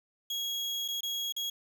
35% pulse tone with dropouts, 3310 Hz, G#7, 6 cents flat, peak -30 dBFS, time 0.3-1.5 s, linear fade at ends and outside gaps 5 ms, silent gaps 0.88-0.884 / 1.008-1.031 / 1.324-1.364 s, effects 10-bit

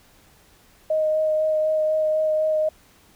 sine tone with vibrato, 622.3 Hz, D#5, in tune, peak -18 dBFS, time 0.9-2.69 s, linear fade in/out 5 ms, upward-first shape sine, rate 4 Hz, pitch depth 11 cents each way, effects pink hiss -55 dBFS RMS until 3.15 s

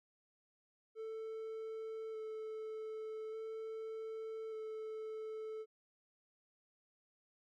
triangle tone with vibrato, 440 Hz, A4, in tune, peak -40 dBFS, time 0.95-5.66 s, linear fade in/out 50 ms, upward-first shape square, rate 0.42 Hz, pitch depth 11 cents each way, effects none

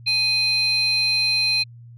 sine tone pair together, 2490 / 4116 Hz, D#7 / C8, +1 / -29 cents, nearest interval major sixth, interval 870 cents, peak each -20 / -17 dBFS, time 0.06-1.64 s, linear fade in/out 20 ms, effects tanh soft clip ceiling -14 dBFS + added 118 Hz sine -40 dBFS peak until 1.97 s

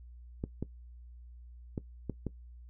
clicks, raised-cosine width 3 ms, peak -21 dBFS, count 5, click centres 0.439 / 0.626 / 1.778 / 2.097 / 2.267 s, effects noise-tail reverb RT60 0.1 s tail -18 dB re dry + added 60 Hz sine -48 dBFS peak until 2.69 s

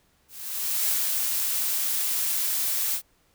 blue noise with ADSR envelope, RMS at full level -24 dBFS, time 0.28-3.02 s, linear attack 610 ms, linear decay 160 ms, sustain -2 dB, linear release 77 ms, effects pink hiss -65 dBFS RMS until 3.34 s

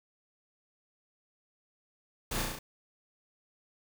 pink noise with echo, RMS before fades -35 dBFS, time 2.31-2.42 s, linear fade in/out 5 ms, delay 34 ms, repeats 5, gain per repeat -2 dB, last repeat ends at 2.59 s, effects none

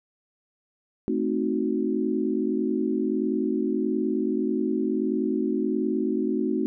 sine chord, A diminished seventh, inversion none, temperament equal, 220 / 261.6 / 311.1 / 370 Hz, A3 / C4 / Eb4 / Gb4, 0 / 0 / 0 / 0 cents, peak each -28 dBFS, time 1.08-6.66 s, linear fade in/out 0 ms, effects none

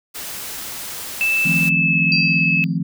white noise, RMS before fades -30 dBFS, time 0.14-1.7 s, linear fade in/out 20 ms
sine tone with pitch glide, 2637 to 2596 Hz, E7 to E7, 0 to -27 cents, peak -15 dBFS, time 1.21-2.64 s, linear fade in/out 0 ms, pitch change -27 cents, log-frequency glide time 1.6-2.04 s
sine chord, F dominant seventh, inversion third, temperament just, 157.15 / 174.61 / 218.3 / 261.9 Hz, Eb3 / F3 / A3 / C4, +18 / 0 / -13 / +2 cents, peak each -23 / -21 / -27 / -27 dBFS, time 1.45-2.83 s, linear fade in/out 10 ms
sine tone with exponential decay, 4706 Hz, D8, 3 cents sharp, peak -16 dBFS, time 2.12-2.77 s, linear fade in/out 1 ms, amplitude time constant 140 ms
effects none

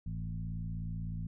sine tone with frequency modulation, 103.5 Hz, G#2, 5 cents flat, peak -35 dBFS, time 0.06-1.27 s, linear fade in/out 5 ms, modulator 56.5 Hz, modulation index 1.4, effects none

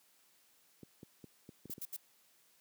clicks, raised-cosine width 3 ms, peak -35 dBFS, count 7, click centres 0.832 / 1.031 / 1.242 / 1.491 / 1.656 / 1.698 / 1.781 s
violet noise bursts, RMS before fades -42 dBFS, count 3, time 1.7-1.966 s, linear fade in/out 5 ms, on 40 ms, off 73 ms
effects white hiss -69 dBFS RMS until 2.6 s + high-pass 150 Hz 12 dB/octave

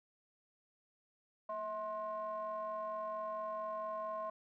triangle ring-modulated tone, 207.7 Hz, G#3, in tune, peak -33 dBFS, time 1.49-4.3 s, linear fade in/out 5 ms, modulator 853 Hz, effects none

